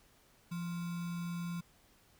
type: tone with sample-and-hold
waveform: sine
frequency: 172.3 Hz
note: F3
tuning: 23 cents flat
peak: -36 dBFS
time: 0.51-1.61 s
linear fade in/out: 10 ms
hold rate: 1225 Hz
effects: pink hiss -66 dBFS RMS until 2.19 s